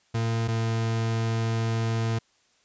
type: tone pair in turn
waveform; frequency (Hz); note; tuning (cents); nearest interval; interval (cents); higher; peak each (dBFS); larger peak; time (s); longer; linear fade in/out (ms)
40% pulse; 114.1 / 113.38; A#2 / A#2; -37 / -48; unison; 11; first; -23; neither; 0.14-0.48 / 0.48-2.19; second; 10
effects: white hiss -65 dBFS RMS until 2.64 s + resampled to 16000 Hz